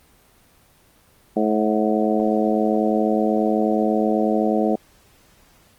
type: harmonic tone with a mistuned harmonic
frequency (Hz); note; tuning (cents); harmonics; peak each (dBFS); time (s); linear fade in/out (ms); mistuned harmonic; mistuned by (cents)
108.2; A2; -29; 2 / 3 / 4 / 5 / 6 / 7; -21 / -23 / -24 / -25 / -26 / -26; 1.36-4.76; 10; 7; -41
effects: pink hiss -55 dBFS RMS until 5.78 s + Opus 24 kbps